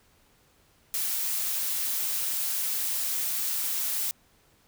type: noise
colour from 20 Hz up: blue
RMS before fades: -29 dBFS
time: 0.94-4.11 s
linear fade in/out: 0 ms
effects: pink hiss -63 dBFS RMS until 4.67 s